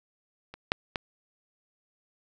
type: clicks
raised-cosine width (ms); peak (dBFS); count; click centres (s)
0.3; -26 / -7 / -13; 3; 0.54 / 0.719 / 0.958
effects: none